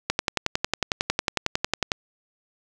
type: click train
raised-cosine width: 0.2 ms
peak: -4 dBFS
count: 21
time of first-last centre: 0.1-1.918 s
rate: 11 Hz
effects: none